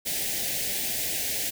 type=band-stop noise; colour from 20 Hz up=white; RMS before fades=-29 dBFS; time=0.05-1.51 s; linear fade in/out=20 ms; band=780 to 1700 Hz; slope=48 dB/octave; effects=none